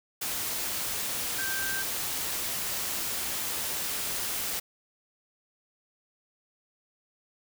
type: tone in noise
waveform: sine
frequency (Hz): 1568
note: G6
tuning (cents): 0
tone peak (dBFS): -32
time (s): 1.38-1.83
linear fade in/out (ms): 10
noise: white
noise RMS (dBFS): -32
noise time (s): 0.21-4.6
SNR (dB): -3
effects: none